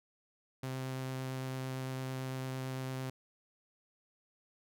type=tone with vibrato; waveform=sawtooth; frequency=130.81 Hz; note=C3; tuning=in tune; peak=-33 dBFS; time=0.63-3.1 s; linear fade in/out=5 ms; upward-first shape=triangle; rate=8.9 Hz; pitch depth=9 cents each way; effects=none